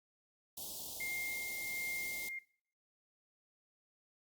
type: band-stop noise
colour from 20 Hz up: white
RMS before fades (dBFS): -45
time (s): 0.57-2.29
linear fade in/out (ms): 5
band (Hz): 930 to 3200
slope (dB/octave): 48
type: tone with tremolo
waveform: sine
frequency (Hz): 2117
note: C7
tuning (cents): +20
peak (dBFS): -37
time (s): 1-2.39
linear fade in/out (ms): 5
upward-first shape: sine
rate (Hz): 1.4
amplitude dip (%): 35
effects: noise-tail reverb RT60 0.5 s tail -19 dB re dry + Opus 48 kbps